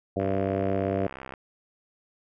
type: harmonic tone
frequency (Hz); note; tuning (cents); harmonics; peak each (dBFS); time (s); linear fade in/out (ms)
97.3; G2; -12; 1 / 2 / 3 / 4 / 5 / 6 / 7; -32 / -32 / -32 / -32 / -32 / -32 / -32; 0.16-1.07; 5
type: click train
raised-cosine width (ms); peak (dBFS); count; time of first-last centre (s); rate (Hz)
0.5; -23; 76; 0.2-1.338; 65.9
effects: none